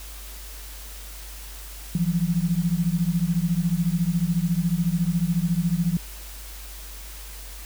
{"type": "beating tone pair", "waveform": "sine", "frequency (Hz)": [164.81, 178.81], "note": ["E3", "F3"], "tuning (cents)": [0, 41], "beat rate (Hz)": 14, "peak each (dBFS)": -23, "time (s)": [1.95, 5.97], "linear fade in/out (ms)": 2, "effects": ["added 50 Hz sine -38 dBFS peak until 7.65 s", "white hiss -42 dBFS RMS until 7.65 s"]}